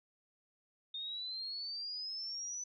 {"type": "exponential sweep", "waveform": "sine", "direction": "up", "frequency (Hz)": [3650, 6030], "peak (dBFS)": -39, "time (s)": [0.94, 2.64], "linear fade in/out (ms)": 5, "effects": []}